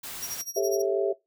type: noise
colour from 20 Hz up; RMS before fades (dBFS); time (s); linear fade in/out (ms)
white; -38; 0.03-0.42; 10
type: tone with tremolo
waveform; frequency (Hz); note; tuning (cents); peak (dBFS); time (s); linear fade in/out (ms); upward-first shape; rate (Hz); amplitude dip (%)
sawtooth; 5670; F8; +25; -29; 0.22-0.82; 5; sine; 12; 95
type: chord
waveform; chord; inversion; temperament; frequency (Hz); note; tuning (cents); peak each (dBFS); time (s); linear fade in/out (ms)
sine; A dominant seventh; third; just; 396 / 440 / 550 / 660; G4 / A4 / C#5 / E5; +18 / 0 / -14 / +2; -26 / -30 / -31 / -28; 0.56-1.13; 10
effects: noise-tail reverb RT60 0.2 s tail -20 dB re dry